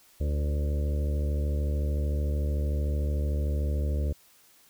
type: harmonic tone with a mistuned harmonic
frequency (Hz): 73.42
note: D2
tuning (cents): 0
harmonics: 1 / 2 / 3 / 4 / 5 / 6 / 7 / 8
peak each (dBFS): -25 / -37 / -41 / -42 / -44 / -44 / -43 / -44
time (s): 0.2-4.13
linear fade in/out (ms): 10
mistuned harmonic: 6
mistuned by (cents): +31
effects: white hiss -59 dBFS RMS until 4.69 s